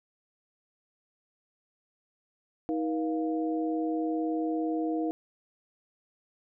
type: tone cluster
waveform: sine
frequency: 316.6 / 478.9 / 698 Hz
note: D#4 / A#4 / F5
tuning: +30 / +47 / -1 cents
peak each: -28 / -35 / -36 dBFS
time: 2.69-5.11 s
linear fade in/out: 0 ms
effects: none